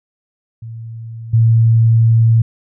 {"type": "tone with level steps", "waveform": "sine", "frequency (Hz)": 113.9, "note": "A#2", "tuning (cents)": -40, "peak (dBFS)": [-26, -7], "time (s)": [0.62, 2.42], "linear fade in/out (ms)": 5, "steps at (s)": 1.33, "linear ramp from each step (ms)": 10, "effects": []}